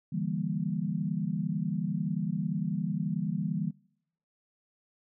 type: chord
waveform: sine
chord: E half-diminished seventh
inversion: third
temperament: equal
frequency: 146.83 / 164.81 / 196 / 233.1 Hz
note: D3 / E3 / G3 / Bb3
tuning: 0 / 0 / 0 / 0 cents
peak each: -37 / -32 / -33 / -37 dBFS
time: 0.12-3.71 s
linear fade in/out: 10 ms
effects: noise-tail reverb RT60 0.7 s tail -24 dB re dry